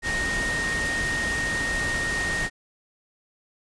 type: tone in noise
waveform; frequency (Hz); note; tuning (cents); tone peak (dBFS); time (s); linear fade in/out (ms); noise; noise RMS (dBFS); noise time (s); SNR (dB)
sine; 1856; A#6; -8; -25; 0.02-2.5; 50; pink; -30; 0.02-2.5; +2
effects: resampled to 22050 Hz